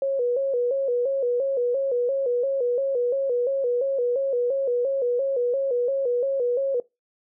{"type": "tone with vibrato", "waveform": "sine", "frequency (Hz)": 515, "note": "C5", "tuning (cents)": -28, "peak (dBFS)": -20, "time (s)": [0.02, 6.8], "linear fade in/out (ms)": 2, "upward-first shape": "square", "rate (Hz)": 2.9, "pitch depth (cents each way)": 100, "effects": ["noise-tail reverb RT60 0.2 s tail -20 dB re dry"]}